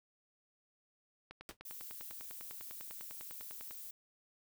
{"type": "click train", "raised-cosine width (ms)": 0.3, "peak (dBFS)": -33, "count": 25, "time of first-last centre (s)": [1.31, 3.71], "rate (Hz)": 10}
{"type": "noise with exponential decay", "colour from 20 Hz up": "pink", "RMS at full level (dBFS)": -43, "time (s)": [1.49, 1.57], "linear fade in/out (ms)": 1, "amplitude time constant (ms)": 16}
{"type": "noise", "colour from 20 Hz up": "violet", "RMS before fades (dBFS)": -48, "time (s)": [1.65, 3.91], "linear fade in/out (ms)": 5}
{"effects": []}